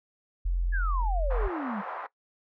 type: tone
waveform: sine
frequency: 43.65 Hz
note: F1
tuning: in tune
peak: -24 dBFS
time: 0.45-1.48 s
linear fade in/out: 10 ms
type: exponential sweep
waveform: sine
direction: down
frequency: 1723 to 190 Hz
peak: -31 dBFS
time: 0.72-1.82 s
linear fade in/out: 20 ms
type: band-pass noise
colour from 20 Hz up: white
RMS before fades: -37 dBFS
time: 1.3-2.07 s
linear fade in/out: 10 ms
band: 590 to 1300 Hz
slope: 24 dB/octave
effects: noise-tail reverb RT60 0.1 s tail -19 dB re dry